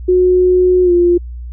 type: tone with pitch glide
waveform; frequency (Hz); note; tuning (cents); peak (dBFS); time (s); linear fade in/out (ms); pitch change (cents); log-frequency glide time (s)
sine; 364.6 to 349.5; F#4 to F4; -25 to +1; -7; 0.08-1.18; 10; -74; 0.83-0.92
effects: added 60 Hz sine -24 dBFS peak until 1.52 s